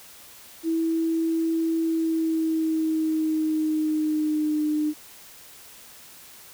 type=tone with pitch glide; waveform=sine; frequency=326.7 to 303.1 Hz; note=E4 to D#4; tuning=-15 to -45 cents; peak=-21 dBFS; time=0.63-4.94 s; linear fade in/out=50 ms; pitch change=-130 cents; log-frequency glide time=1.81-4.63 s; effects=white hiss -47 dBFS RMS until 6.53 s